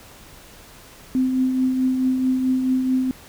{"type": "tone with tremolo", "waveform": "sine", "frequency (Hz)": 258.4, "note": "C4", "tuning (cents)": -21, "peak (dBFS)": -15, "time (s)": [1.15, 3.11], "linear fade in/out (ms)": 0, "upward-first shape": "triangle", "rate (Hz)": 4.6, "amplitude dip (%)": 45, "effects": ["pink hiss -45 dBFS RMS until 3.28 s"]}